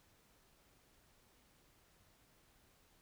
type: silence
effects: pink hiss -70 dBFS RMS until 3.01 s